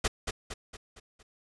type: noise with echo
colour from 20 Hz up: pink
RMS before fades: -26 dBFS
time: 0.04-0.08 s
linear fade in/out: 10 ms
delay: 230 ms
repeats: 5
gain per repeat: -6 dB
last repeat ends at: 1.23 s
effects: resampled to 22050 Hz